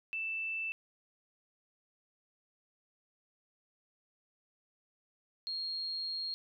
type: tone pair in turn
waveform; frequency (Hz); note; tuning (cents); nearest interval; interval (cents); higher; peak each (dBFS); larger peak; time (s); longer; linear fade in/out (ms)
sine; 2651 / 4255; E7 / C8; +9 / +28; minor sixth; 819; second; -34 / -35; first; 0.13-0.72 / 5.47-6.34; second; 0
effects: none